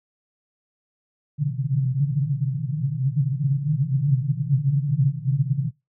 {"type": "band-pass noise", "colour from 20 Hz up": "pink", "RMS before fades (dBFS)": -22, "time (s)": [1.38, 5.71], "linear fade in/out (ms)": 50, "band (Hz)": [130, 150], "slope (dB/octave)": 96, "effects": ["noise-tail reverb RT60 0.2 s tail -19 dB re dry"]}